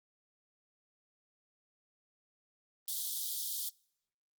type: high-pass noise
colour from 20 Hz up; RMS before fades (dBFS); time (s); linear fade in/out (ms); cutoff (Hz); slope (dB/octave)
white; -37; 2.88-3.69; 0; 3200; 96
effects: noise-tail reverb RT60 0.7 s tail -26 dB re dry + Opus 24 kbps